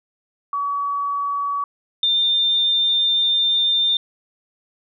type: tone pair in turn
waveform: sine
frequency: 1135 / 3603 Hz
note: C#6 / A7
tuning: +41 / +40 cents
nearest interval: octave + minor sixth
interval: 1999 cents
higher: second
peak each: -20 / -15 dBFS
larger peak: second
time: 0.53-1.64 / 2.03-3.97 s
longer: second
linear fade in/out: 2 ms
effects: none